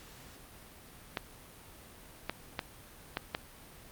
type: clicks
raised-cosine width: 0.3 ms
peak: -16 dBFS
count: 5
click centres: 1.172 / 2.296 / 2.592 / 3.171 / 3.349 s
effects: pink hiss -53 dBFS RMS until 3.91 s + Opus 48 kbps